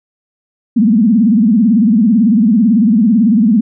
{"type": "tone with vibrato", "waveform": "sine", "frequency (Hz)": 220, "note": "A3", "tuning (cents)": 0, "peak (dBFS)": -6, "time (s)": [0.76, 3.61], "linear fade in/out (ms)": 10, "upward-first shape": "sine", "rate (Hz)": 18, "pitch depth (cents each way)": 200, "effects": []}